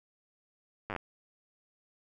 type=slowing click train; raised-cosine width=0.5 ms; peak=-21 dBFS; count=7; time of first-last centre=0.9-0.963 s; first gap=9 ms; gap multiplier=1.06; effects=none